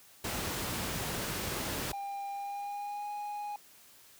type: noise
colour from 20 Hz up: pink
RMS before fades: -35 dBFS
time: 0.24-1.92 s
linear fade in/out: 5 ms
type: tone with pitch glide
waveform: triangle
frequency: 799 to 827.2 Hz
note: G5 to G#5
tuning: +33 to -7 cents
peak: -34 dBFS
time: 1.93-3.56 s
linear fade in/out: 2 ms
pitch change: +60 cents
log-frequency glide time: 2.32-3.1 s
effects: white hiss -58 dBFS RMS until 4.19 s + high-pass 60 Hz 12 dB/octave